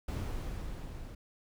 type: noise with level ramp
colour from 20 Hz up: brown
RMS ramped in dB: -34 to -45 dBFS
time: 0.08-1.15 s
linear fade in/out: 5 ms
effects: none